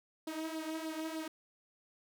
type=tone with flanger; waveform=sawtooth; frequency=318 Hz; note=D#4; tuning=38 cents sharp; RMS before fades=-40 dBFS; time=0.27-1.28 s; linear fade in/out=5 ms; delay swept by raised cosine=0.21 to 3.51 ms; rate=3.3 Hz; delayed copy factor=+0.65; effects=none